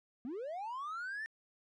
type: linear sweep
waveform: triangle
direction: up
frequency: 225.9 to 1819 Hz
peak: -36 dBFS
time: 0.25-1.26 s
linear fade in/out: 0 ms
effects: tanh soft clip ceiling -33 dBFS + resampled to 22050 Hz